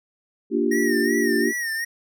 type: chord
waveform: sine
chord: G minor seventh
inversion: first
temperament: equal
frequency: 233.1 / 293.7 / 349.2 / 392 Hz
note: Bb3 / D4 / F4 / G4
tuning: 0 / 0 / 0 / 0 cents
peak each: -24 dBFS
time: 0.5-1.53 s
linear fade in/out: 50 ms
type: tone with vibrato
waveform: square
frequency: 1864.7 Hz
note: A#6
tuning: in tune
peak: -25 dBFS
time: 0.71-1.85 s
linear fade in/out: 10 ms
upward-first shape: sine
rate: 2.7 Hz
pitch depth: 79 cents each way
effects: none